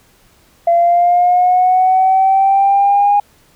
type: linear sweep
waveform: sine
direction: up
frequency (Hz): 681 to 820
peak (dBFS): -7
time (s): 0.67-3.2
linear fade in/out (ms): 5
effects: tanh soft clip ceiling -3 dBFS + pink hiss -51 dBFS RMS until 3.55 s